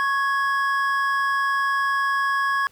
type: tone pair together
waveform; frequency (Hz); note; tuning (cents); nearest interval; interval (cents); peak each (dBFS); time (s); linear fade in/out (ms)
triangle; 1100 / 1669.9; C#6 / G#6; -14 / +9; perfect fifth; 723; -20 / -21; 0-2.67; 0
effects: pink hiss -56 dBFS RMS until 2.71 s